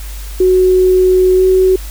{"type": "tone with pitch glide", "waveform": "sine", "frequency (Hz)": [370, 374.5], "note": ["F#4", "F#4"], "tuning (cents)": [0, 21], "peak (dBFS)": -6, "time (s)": [0.4, 1.76], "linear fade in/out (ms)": 5, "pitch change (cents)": 21, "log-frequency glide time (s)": [1.35, 1.43], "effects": ["added 50 Hz sine -23 dBFS peak until 1.9 s", "white hiss -34 dBFS RMS until 1.9 s"]}